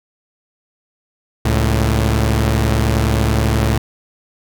sawtooth tone pair together, 69.48 / 110.3 Hz, C#2 / A2, +5 / +5 cents, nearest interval minor sixth, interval 800 cents, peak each -12 dBFS, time 1.45-3.78 s, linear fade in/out 5 ms, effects none

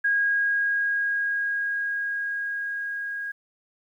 sine tone with level ramp, 1637 Hz, G#6, 25 cents flat, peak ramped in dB -19 to -29 dBFS, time 0.04-3.32 s, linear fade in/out 10 ms, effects 10-bit

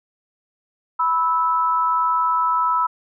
sine tone pair together, 987.8 / 1309.2 Hz, B5 / E6, 0 / -12 cents, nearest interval perfect fourth, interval 488 cents, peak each -19 dBFS, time 0.99-2.87 s, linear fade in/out 10 ms, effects none

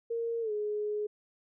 sine tone with pitch glide, 463 to 419.7 Hz, A#4 to G#4, -12 to +18 cents, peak -30 dBFS, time 0.1-1.07 s, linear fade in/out 10 ms, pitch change -170 cents, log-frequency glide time 0.41-0.52 s, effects none

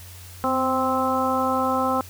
harmonic tone with a mistuned harmonic, 261.6 Hz, C4, in tune, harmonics 1 / 2 / 3 / 4 / 5, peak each -26 / -26 / -26 / -26 / -26 dBFS, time 0.44-2.01 s, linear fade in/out 0 ms, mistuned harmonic 1, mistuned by -25 cents, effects added 90 Hz sine -41 dBFS peak until 2.09 s + white hiss -45 dBFS RMS until 2.09 s

